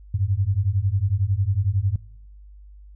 sine beating tone pair, 92.5 / 103.5 Hz, F#2 / G#2, 0 / -5 cents, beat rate 11 Hz, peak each -22 dBFS, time 0.14-1.96 s, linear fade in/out 5 ms, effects noise-tail reverb RT60 0.9 s tail -25 dB re dry + added 50 Hz sine -42 dBFS peak until 2.95 s

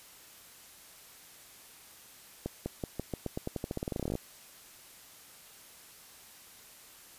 accelerating click train, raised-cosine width 2 ms, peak -20 dBFS, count 24, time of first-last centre 2.46-4.154 s, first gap 200 ms, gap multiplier 0.89, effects white hiss -54 dBFS RMS until 7.18 s + resampled to 32000 Hz

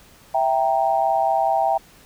sine chord, E diminished, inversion none, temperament equal, 659.3 / 784 / 932.3 Hz, E5 / G5 / Bb5, 0 / 0 / 0 cents, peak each -21 / -19 / -25 dBFS, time 0.34-1.78 s, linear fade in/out 10 ms, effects pink hiss -50 dBFS RMS until 2.05 s

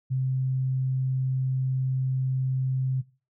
sine tone, 130.81 Hz, C3, in tune, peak -23 dBFS, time 0.1-3.02 s, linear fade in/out 20 ms, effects noise-tail reverb RT60 0.3 s tail -18 dB re dry

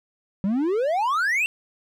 triangle exponential sweep, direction up, 185 to 2769 Hz, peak -18 dBFS, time 0.44-1.46 s, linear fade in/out 0 ms, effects none

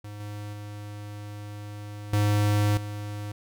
square tone with level steps, 103.83 Hz, G#2, in tune, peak -38 / -35 / -37 / -21 / -33 dBFS, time 0.04-3.32 s, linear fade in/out 5 ms, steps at 0.2 / 0.53 / 2.13 / 2.77 s, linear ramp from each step 2 ms, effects none

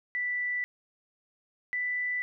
sine tone pair in turn, 1973 / 1983.4 Hz, B6 / B6, -2 / +7 cents, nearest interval unison, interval 9 cents, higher second, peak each -28 dBFS, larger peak neither, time 0.15-0.64 / 1.73-2.22 s, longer neither, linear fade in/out 0 ms, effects none

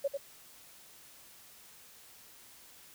sine tone with echo, 558 Hz, C#5, 11 cents sharp, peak -27 dBFS, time 0.04-0.08 s, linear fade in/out 10 ms, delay 95 ms, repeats 1, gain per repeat -5 dB, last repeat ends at 0.175 s, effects white hiss -56 dBFS RMS until 2.94 s

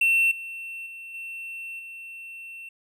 triangle tone with level steps, 2700 Hz, E7, 41 cents sharp, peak -16 / -32 / -36 / -32 / -36 dBFS, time 0.01-2.69 s, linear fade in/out 5 ms, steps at 0.31 / 0.86 / 1.14 / 1.79 s, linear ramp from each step 5 ms, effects none

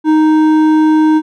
sine tone with hard clipping, 311.1 Hz, D#4, in tune, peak -8 dBFS, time 0.04-1.22 s, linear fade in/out 50 ms, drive 8 dB, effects none

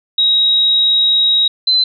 sine tone pair in turn, 3809 / 4054 Hz, A#7 / B7, +37 / +45 cents, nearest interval minor second, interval 108 cents, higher second, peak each -9 dBFS, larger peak neither, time 0.18-1.48 / 1.67-1.84 s, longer first, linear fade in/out 5 ms, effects none

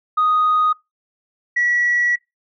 sine tone pair in turn, 1244.5 / 1935.3 Hz, D#6 / B6, 0 / -36 cents, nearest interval minor sixth, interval 764 cents, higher second, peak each -12 / -14 dBFS, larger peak first, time 0.17-0.73 / 1.56-2.16 s, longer second, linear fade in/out 10 ms, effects noise-tail reverb RT60 0.2 s tail -23 dB re dry + tanh soft clip ceiling -10 dBFS

